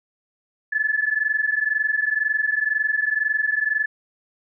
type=tone pair together; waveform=sine; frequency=1717 / 1739 Hz; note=A6 / A6; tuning=-43 / -21 cents; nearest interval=unison; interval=22 cents; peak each=-22 dBFS; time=0.72-3.86 s; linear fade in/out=10 ms; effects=none